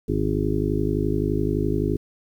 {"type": "harmonic tone", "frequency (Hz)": 51.7, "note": "G#1", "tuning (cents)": -7, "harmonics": [1, 2, 3, 5, 6, 7, 8], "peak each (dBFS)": [-28, -28, -28, -28, -28, -28, -28], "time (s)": [0.08, 1.97], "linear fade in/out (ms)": 10, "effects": ["9-bit"]}